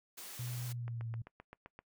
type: high-pass noise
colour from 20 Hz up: white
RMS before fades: -48 dBFS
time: 0.17-0.73 s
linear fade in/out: 10 ms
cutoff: 260 Hz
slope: 12 dB/octave
type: tone with pitch glide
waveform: sine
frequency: 122.6 to 114.39 Hz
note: B2 to A#2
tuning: -12 to -32 cents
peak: -38 dBFS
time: 0.39-1.22 s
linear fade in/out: 5 ms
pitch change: -120 cents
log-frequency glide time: 0.65-1.07 s
type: click train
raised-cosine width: 0.5 ms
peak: -34 dBFS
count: 8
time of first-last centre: 0.88-1.79 s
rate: 7.69 Hz
effects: noise-tail reverb RT60 0.1 s tail -22 dB re dry